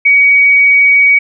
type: tone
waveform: sine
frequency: 2257 Hz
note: C#7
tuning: 31 cents sharp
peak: -4 dBFS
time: 0.05-1.19 s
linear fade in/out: 10 ms
effects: none